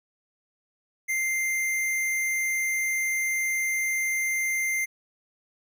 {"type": "tone", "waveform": "square", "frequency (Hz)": 2093, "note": "C7", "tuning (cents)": 0, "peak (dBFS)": -25, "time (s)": [1.08, 4.86], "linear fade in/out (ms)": 20, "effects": []}